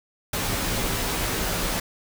pink noise with comb filter, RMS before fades -26 dBFS, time 0.33-1.8 s, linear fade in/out 5 ms, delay 14 ms, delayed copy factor -0.55, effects none

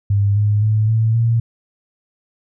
sine tone with pitch steps, 100.8 / 104.29 / 107.91 / 111.65 / 115.52 Hz, G2 / G#2 / A2 / A2 / A#2, +49 / +8 / -33 / +26 / -15 cents, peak -12 dBFS, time 0.1-1.4 s, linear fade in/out 5 ms, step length 260 ms, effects none

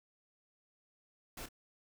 pink noise with echo, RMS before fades -45 dBFS, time 1.37-1.46 s, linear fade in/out 5 ms, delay 28 ms, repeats 1, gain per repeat -11 dB, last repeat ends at 1.488 s, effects none

